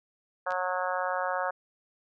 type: harmonic tone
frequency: 182.7 Hz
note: F#3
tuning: 22 cents flat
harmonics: 3 / 4 / 5 / 6 / 7 / 8 / 9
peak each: -33 / -34 / -35 / -36 / -36 / -37 / -38 dBFS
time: 0.46-1.51 s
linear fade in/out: 10 ms
type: clicks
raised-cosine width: 0.2 ms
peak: -28 dBFS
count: 2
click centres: 0.507 / 0.521 s
effects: none